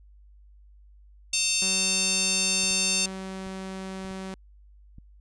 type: harmonic tone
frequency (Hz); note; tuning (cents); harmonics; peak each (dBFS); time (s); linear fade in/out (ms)
900; A5; +39; 3 / 4 / 5 / 6 / 7 / 8 / 9 / 10; -29 / -32 / -31 / -32 / -29 / -33 / -35 / -31; 1.33-3.06; 5
type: tone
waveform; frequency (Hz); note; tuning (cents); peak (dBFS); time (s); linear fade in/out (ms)
sawtooth; 190; F#3; +46; -30; 1.62-4.34; 0
type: clicks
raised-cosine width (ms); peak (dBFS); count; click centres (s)
5; -34; 6; 2.638 / 2.709 / 3.467 / 4.049 / 4.11 / 4.984
effects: added 50 Hz sine -50 dBFS peak until 5.2 s + resampled to 22050 Hz